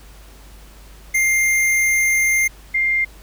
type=tone pair in turn; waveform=square / sine; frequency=2107 / 2107 Hz; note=C7 / C7; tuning=+12 / +12 cents; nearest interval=unison; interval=0 cents; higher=neither; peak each=-15 dBFS; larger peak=neither; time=1.14-2.48 / 2.74-3.05 s; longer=first; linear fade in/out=10 ms; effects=added 50 Hz sine -41 dBFS peak until 3.22 s + pink hiss -47 dBFS RMS until 3.22 s